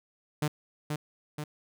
sawtooth tone with echo, 150 Hz, D3, 37 cents sharp, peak -22 dBFS, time 0.42-0.48 s, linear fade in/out 5 ms, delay 480 ms, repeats 2, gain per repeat -4 dB, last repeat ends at 1.44 s, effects none

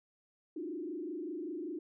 sine tone with frequency modulation, 329.6 Hz, E4, in tune, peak -37 dBFS, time 0.56-1.79 s, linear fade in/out 5 ms, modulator 25.2 Hz, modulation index 1.6, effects none

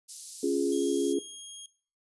white high-pass noise, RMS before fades -41 dBFS, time 0.08-1.14 s, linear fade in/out 20 ms, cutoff 4600 Hz, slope 24 dB/octave
sine chord, Db major, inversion none, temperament equal, 277.2 / 349.2 / 415.3 Hz, Db4 / F4 / Ab4, 0 / 0 / 0 cents, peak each -29 / -29 / -29 dBFS, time 0.43-1.19 s, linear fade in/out 5 ms
10% pulse tone, 3264 Hz, G#7, 31 cents flat, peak -33 dBFS, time 0.72-1.66 s, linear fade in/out 2 ms
effects noise-tail reverb RT60 0.4 s tail -19 dB re dry + resampled to 24000 Hz

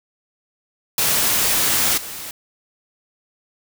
white noise with level steps, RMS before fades -18 / -32 dBFS, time 0.98-2.31 s, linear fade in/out 2 ms, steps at 1.97 s, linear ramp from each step 10 ms, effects none

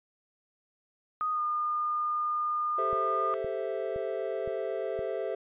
sine tone with pitch glide, 1243 to 1215.3 Hz, D#6 to D#6, -2 to -41 cents, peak -27 dBFS, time 1.21-3.34 s, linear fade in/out 0 ms, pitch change -39 cents, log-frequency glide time 1.32-1.41 s
triangle chord, A minor seventh, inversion third, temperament equal, 392 / 440 / 523.3 / 659.3 Hz, G4 / A4 / C5 / E5, 0 / 0 / 0 / 0 cents, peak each -34 dBFS, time 2.78-5.35 s, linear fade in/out 5 ms
click train, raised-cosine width 5 ms, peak -32 dBFS, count 5, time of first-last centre 2.93-4.992 s, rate 1.94 Hz
effects resampled to 8000 Hz

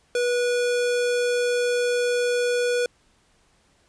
square tone, 487.2 Hz, B4, 24 cents flat, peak -21 dBFS, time 0.15-2.86 s, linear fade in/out 2 ms, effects pink hiss -62 dBFS RMS until 3.88 s + resampled to 22050 Hz

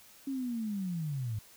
sine linear sweep, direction down, 277.2 to 101.7 Hz, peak -32 dBFS, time 0.27-1.39 s, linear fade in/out 5 ms, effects white hiss -57 dBFS RMS until 1.56 s

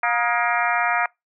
harmonic tone with a mistuned harmonic, 236.9 Hz, A#3, 28 cents sharp, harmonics 3 / 4 / 5 / 6 / 7 / 8 / 9 / 10, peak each -24 / -25 / -26 / -27 / -27 / -28 / -29 / -29 dBFS, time 0.03-1.06 s, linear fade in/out 2 ms, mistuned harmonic 5, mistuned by +95 cents, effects noise-tail reverb RT60 0.2 s tail -26 dB re dry

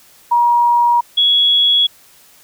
sine tone pair in turn, 953 / 3353 Hz, A#5 / G#7, +38 / +16 cents, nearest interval octave + minor seventh, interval 2178 cents, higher second, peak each -9 dBFS, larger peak neither, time 0.31-1.01 / 1.17-1.87 s, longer neither, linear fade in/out 10 ms, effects white hiss -47 dBFS RMS until 2.43 s

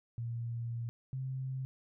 sine tone pair in turn, 117.2 / 131.55 Hz, A#2 / C3, +10 / +10 cents, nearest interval major second, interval 200 cents, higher second, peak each -35 / -35 dBFS, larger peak neither, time 0.18-0.89 / 1.13-1.65 s, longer first, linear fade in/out 0 ms, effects none

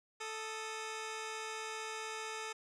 10% pulse tone pair together, 440 / 1244.5 Hz, A4 / D#6, 0 / 0 cents, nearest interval octave + tritone, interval 1800 cents, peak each -33 / -39 dBFS, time 0.2-2.53 s, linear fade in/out 10 ms, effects resampled to 22050 Hz

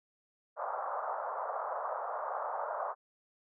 pink band-pass noise, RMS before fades -37 dBFS, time 0.56-2.95 s, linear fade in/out 50 ms, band 560 to 1300 Hz, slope 48 dB/octave, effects none

